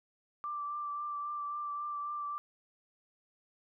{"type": "tone with vibrato", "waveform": "sine", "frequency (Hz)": 1174.7, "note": "D6", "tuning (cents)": 0, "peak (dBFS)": -35, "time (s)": [0.44, 2.38], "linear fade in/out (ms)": 0, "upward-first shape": "triangle", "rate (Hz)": 3.7, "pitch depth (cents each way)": 21, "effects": []}